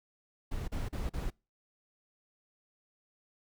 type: noise bursts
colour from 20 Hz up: brown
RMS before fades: -35 dBFS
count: 4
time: 0.51-1.304 s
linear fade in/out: 10 ms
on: 170 ms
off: 38 ms
effects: noise-tail reverb RT60 0.3 s tail -26 dB re dry